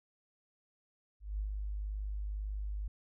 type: tone with ADSR envelope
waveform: sine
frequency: 51 Hz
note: G#1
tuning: 31 cents flat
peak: -32 dBFS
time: 1.2-2.88 s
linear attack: 190 ms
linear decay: 99 ms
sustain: -3 dB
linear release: 4 ms
effects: none